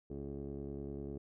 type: tone with low-pass filter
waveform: 15% pulse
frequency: 70.1 Hz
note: C#2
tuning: 20 cents sharp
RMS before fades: -43 dBFS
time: 0.1-1.18 s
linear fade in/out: 5 ms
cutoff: 420 Hz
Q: 8.6
effects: none